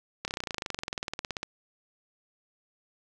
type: slowing click train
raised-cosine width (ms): 0.2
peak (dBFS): -15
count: 28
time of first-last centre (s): 0.25-1.431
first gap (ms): 29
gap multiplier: 1.03
effects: none